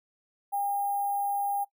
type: tone with sample-and-hold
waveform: sine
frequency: 807 Hz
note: G#5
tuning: 50 cents flat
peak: -26 dBFS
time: 0.52-1.65 s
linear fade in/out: 20 ms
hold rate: 11025 Hz
effects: noise-tail reverb RT60 0.1 s tail -20 dB re dry